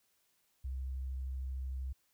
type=tone with vibrato; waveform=sine; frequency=65.41 Hz; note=C2; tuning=in tune; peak=-36 dBFS; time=0.64-1.93 s; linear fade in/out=10 ms; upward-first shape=sine; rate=13 Hz; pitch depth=12 cents each way; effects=white hiss -75 dBFS RMS until 2.13 s